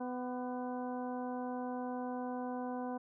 harmonic tone with a mistuned harmonic, 250 Hz, B3, 21 cents sharp, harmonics 1 / 2 / 3 / 4 / 5 / 6, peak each -39 / -43 / -43 / -47 / -59 / -55 dBFS, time 0-2.98 s, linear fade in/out 10 ms, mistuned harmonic 5, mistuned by -60 cents, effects none

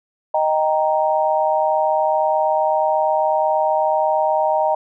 sine chord, Eb major, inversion none, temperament equal, 622.3 / 784 / 932.3 Hz, Eb5 / G5 / Bb5, 0 / 0 / 0 cents, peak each -18 / -20 / -20 dBFS, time 0.34-4.75 s, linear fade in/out 5 ms, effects none

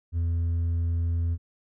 triangle tone with hard clipping, 84.2 Hz, E2, 37 cents sharp, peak -22 dBFS, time 0.12-1.38 s, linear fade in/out 50 ms, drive 1 dB, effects none

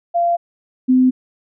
sine tone pair in turn, 689 / 255.9 Hz, F5 / C4, -24 / -38 cents, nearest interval octave + perfect fourth, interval 1714 cents, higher first, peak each -13 / -9 dBFS, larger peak second, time 0.14-0.37 / 0.88-1.11 s, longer neither, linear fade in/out 20 ms, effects none

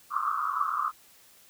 white band-pass noise, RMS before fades -29 dBFS, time 0.1-0.92 s, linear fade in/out 50 ms, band 1100 to 1300 Hz, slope 96 dB/octave, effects white hiss -57 dBFS RMS until 1.49 s

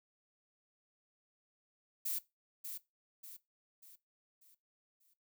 violet noise with echo, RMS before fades -37 dBFS, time 2.05-2.19 s, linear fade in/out 10 ms, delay 590 ms, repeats 5, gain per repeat -7 dB, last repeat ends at 5.14 s, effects noise-tail reverb RT60 0.2 s tail -18 dB re dry

